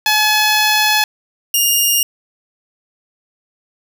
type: tone pair in turn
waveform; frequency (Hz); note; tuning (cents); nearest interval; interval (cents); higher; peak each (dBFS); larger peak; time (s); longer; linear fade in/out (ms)
10% pulse; 853 / 2831; G#5 / F7; +46 / +23; octave + major sixth; 2077; second; -3; neither; 0.06-1.04 / 1.54-2.03; first; 2
effects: none